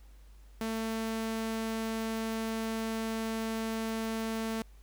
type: tone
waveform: sawtooth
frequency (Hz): 223.4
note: A3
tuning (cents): +27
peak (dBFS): -28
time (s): 0.61-4.62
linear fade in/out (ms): 2
effects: added 50 Hz sine -51 dBFS peak until 4.82 s + pink hiss -66 dBFS RMS until 4.82 s